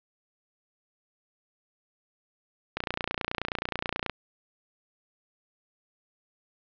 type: click train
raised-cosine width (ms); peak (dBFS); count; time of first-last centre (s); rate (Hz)
0.3; -12; 40; 2.77-4.097; 29.4
effects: low-pass 4000 Hz 12 dB/octave